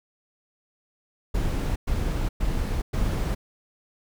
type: noise bursts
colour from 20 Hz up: brown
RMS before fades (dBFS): -25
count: 4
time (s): 1.34-3.35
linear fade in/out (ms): 10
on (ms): 420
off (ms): 110
effects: none